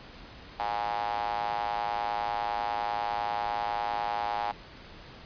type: tone with high-pass filter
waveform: square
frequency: 55 Hz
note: A1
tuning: in tune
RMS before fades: -31 dBFS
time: 0.59-4.52 s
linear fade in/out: 10 ms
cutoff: 810 Hz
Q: 6.7
effects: pink hiss -48 dBFS RMS until 5.25 s + resampled to 11025 Hz